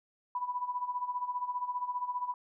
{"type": "tone with tremolo", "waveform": "sine", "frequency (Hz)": 987.8, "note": "B5", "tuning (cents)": 0, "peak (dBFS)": -29, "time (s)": [0.35, 2.34], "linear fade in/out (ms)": 2, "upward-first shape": "sine", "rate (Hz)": 15, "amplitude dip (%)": 75, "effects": []}